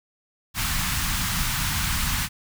pink band-stop noise, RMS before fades -25 dBFS, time 0.54-2.29 s, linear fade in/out 50 ms, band 210 to 1000 Hz, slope 24 dB/octave, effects none

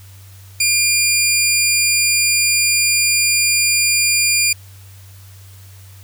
15% pulse tone, 2400 Hz, D7, 37 cents sharp, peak -6 dBFS, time 0.6-4.53 s, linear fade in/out 5 ms, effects added 96 Hz sine -38 dBFS peak until 6.03 s + white hiss -47 dBFS RMS until 6.03 s

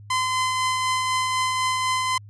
sawtooth tone with tremolo, 1027 Hz, C6, 33 cents flat, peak -16 dBFS, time 0.1-2.18 s, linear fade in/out 5 ms, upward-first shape triangle, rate 4 Hz, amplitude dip 30%, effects added 103 Hz sine -41 dBFS peak until 2.29 s + resampled to 22050 Hz

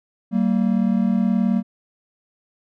triangle tone pair together, 192.15 / 231.1 Hz, G3 / A#3, -34 / -15 cents, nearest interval minor third, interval 319 cents, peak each -17 dBFS, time 0.31-1.63 s, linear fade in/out 50 ms, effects none

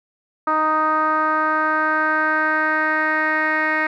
10% pulse tone with low-pass filter sweep, 311.1 Hz, D#4, in tune, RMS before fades -19 dBFS, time 0.47-3.87 s, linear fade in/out 5 ms, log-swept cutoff 1200 to 2000 Hz, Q 4.2, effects none

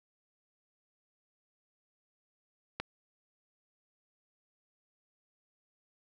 click, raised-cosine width 0.3 ms, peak -18 dBFS, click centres 2.8 s, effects none

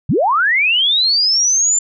sine linear sweep, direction up, 92.5 to 7260 Hz, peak -11 dBFS, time 0.09-1.79 s, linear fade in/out 5 ms, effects none

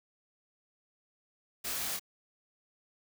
white noise with echo, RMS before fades -37 dBFS, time 1.64-1.97 s, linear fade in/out 10 ms, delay 26 ms, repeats 1, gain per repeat -3 dB, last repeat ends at 1.996 s, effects none

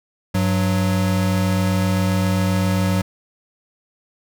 square tone pair together, 97.81 / 185.5 Hz, G2 / F#3, -3 / +5 cents, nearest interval major seventh, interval 1108 cents, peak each -20 dBFS, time 0.34-3.02 s, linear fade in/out 10 ms, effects none

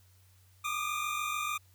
25% pulse tone pair together, 1185 / 1231.8 Hz, D6 / D#6, +15 / -18 cents, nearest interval minor second, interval 67 cents, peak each -31 / -31 dBFS, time 0.64-1.58 s, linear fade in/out 10 ms, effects added 93 Hz sine -60 dBFS peak until 1.74 s + white hiss -67 dBFS RMS until 1.74 s

